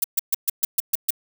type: noise bursts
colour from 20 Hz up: violet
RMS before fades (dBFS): -19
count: 8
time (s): 0.02-1.106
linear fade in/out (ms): 5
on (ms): 22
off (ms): 130
effects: none